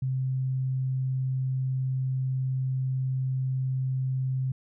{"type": "tone", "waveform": "sine", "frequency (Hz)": 130.81, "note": "C3", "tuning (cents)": 0, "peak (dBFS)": -25, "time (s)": [0.02, 4.52], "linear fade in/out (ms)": 5, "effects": []}